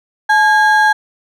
triangle ring-modulated tone, 1244.5 Hz, D#6, in tune, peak -3 dBFS, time 0.29-0.93 s, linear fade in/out 10 ms, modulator 387 Hz, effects none

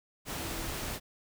sine tone in noise, 329.6 Hz, E4, in tune, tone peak -44 dBFS, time 0.37-0.73 s, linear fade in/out 50 ms, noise pink, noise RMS -37 dBFS, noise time 0.25-1 s, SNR -10 dB, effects none

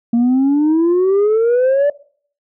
sine exponential sweep, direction up, 230.8 to 587.3 Hz, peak -8 dBFS, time 0.13-1.9 s, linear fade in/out 5 ms, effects noise-tail reverb RT60 0.5 s tail -20 dB re dry + tanh soft clip ceiling -9 dBFS

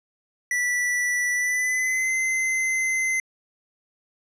square tone with pitch glide, 1963 to 2062 Hz, B6 to C7, -11 to -26 cents, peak -22 dBFS, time 0.51-3.2 s, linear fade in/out 2 ms, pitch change +85 cents, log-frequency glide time 1.32-2.13 s, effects low-pass 11000 Hz 12 dB/octave

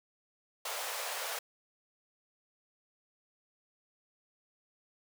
pink high-pass noise, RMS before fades -38 dBFS, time 0.65-1.39 s, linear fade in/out 5 ms, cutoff 490 Hz, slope 48 dB/octave, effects none

